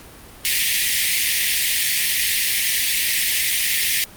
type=high-pass noise; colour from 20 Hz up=pink; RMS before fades=-19 dBFS; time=0.45-4.04 s; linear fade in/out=0 ms; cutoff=1800 Hz; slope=96 dB/octave; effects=pink hiss -42 dBFS RMS until 4.16 s + Opus 48 kbps